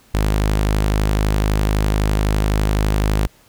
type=tone; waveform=sawtooth; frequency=51.91 Hz; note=G#1; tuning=in tune; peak=-11 dBFS; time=0.14-3.27 s; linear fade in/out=5 ms; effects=pink hiss -52 dBFS RMS until 3.48 s